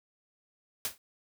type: noise with exponential decay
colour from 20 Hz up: white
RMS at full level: -29 dBFS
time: 0.85-0.98 s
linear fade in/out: 1 ms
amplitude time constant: 28 ms
effects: none